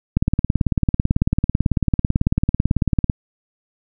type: click train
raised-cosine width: 5 ms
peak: -3 dBFS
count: 54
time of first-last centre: 0.17-3.098 s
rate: 18.1 Hz
effects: none